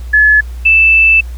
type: tone pair in turn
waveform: sine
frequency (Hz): 1713 / 2642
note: A6 / E7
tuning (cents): -47 / +3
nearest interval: minor sixth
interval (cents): 750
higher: second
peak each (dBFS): -4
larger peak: neither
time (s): 0.13-0.41 / 0.65-1.21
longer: second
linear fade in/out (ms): 10
effects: added 60 Hz sine -21 dBFS peak until 1.37 s + pink hiss -42 dBFS RMS until 1.37 s